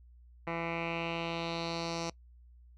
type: tone with low-pass filter sweep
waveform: 10% pulse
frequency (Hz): 167.4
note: E3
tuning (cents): +27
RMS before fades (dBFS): -36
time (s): 0.47-2.1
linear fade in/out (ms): 2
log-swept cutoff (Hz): 1900 to 5600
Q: 3.2
effects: noise-tail reverb RT60 0.1 s tail -23 dB re dry + added 60 Hz sine -54 dBFS peak until 2.77 s